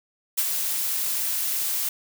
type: noise with ADSR envelope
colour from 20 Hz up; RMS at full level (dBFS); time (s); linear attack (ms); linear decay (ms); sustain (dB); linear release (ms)
blue; -21; 0.37-1.89; 17; 46; -5; 3
effects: none